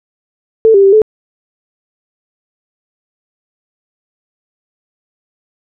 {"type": "tone with pitch steps", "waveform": "sine", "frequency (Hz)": [444.8, 395.1, 390.6, 432.4], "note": ["A4", "G4", "G4", "A4"], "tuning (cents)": [19, 14, -6, -30], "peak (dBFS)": -3, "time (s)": [0.65, 1.018], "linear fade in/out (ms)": 0, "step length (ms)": 92, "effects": []}